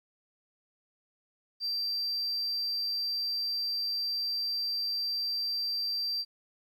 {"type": "tone", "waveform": "sine", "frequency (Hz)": 4699, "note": "D8", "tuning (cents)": 0, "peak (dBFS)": -27, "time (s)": [1.6, 6.25], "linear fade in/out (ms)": 50, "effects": ["tanh soft clip ceiling -28 dBFS", "11-bit"]}